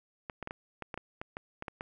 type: clicks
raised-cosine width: 0.5 ms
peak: -23 dBFS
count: 12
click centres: 0.298 / 0.427 / 0.474 / 0.509 / 0.823 / 0.942 / 0.976 / 1.215 / 1.369 / 1.624 / 1.682 / 1.809 s
effects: none